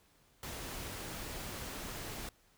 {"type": "noise", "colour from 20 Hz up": "pink", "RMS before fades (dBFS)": -43, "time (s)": [0.43, 2.29], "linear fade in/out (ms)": 2, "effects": ["pink hiss -68 dBFS RMS until 2.57 s"]}